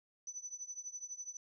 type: tone with tremolo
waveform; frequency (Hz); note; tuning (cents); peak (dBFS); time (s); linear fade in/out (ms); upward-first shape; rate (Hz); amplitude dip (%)
sine; 5990; F#8; +20; -39; 0.27-1.37; 2; triangle; 12; 95
effects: none